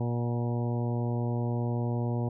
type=harmonic tone with a mistuned harmonic; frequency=119.3 Hz; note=A#2; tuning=41 cents sharp; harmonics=1 / 2 / 3 / 4 / 5 / 6 / 7 / 8; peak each=-28 / -34 / -38 / -40 / -42 / -44 / -45 / -46 dBFS; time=0-2.29 s; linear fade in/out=5 ms; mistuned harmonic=6; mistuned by=+30 cents; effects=none